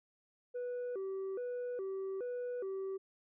sine tone with vibrato, 435.1 Hz, A4, 19 cents flat, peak -34 dBFS, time 0.54-2.98 s, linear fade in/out 20 ms, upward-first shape square, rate 1.2 Hz, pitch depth 210 cents each way, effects tanh soft clip ceiling -36 dBFS

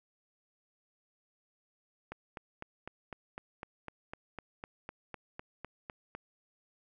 click train, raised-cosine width 0.5 ms, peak -26 dBFS, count 17, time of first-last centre 2.12-6.15 s, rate 3.97 Hz, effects none

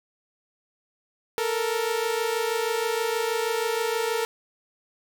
sawtooth tone pair together, 442.4 / 468.7 Hz, A4 / A#4, +9 / +9 cents, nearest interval minor second, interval 100 cents, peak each -23 dBFS, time 1.38-4.25 s, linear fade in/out 0 ms, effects none

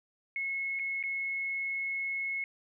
sine tone with dropouts, 2181 Hz, C#7, 29 cents flat, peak -31 dBFS, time 0.36-2.44 s, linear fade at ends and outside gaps 1 ms, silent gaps 0.791-0.795 / 1.028-1.037 s, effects none

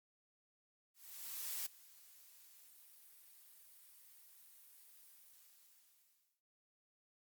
blue noise with ADSR envelope, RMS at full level -41 dBFS, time 0.94-6.42 s, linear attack 720 ms, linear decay 8 ms, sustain -21 dB, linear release 1300 ms, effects noise-tail reverb RT60 0.1 s tail -18 dB re dry + Opus 48 kbps

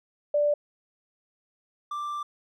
sine / triangle tone pair in turn, 587.3 / 1178.3 Hz, D5 / D6, 0 / +5 cents, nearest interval octave, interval 1205 cents, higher second, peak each -20 / -28 dBFS, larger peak first, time 0.34-0.54 / 1.91-2.23 s, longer second, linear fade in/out 5 ms, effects none

